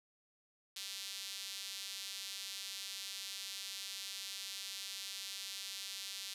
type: tone with high-pass filter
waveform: sawtooth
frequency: 196 Hz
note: G3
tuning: in tune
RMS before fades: -45 dBFS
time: 0.76-6.34 s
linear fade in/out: 5 ms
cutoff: 3800 Hz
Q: 1.8
effects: resampled to 32000 Hz + 11-bit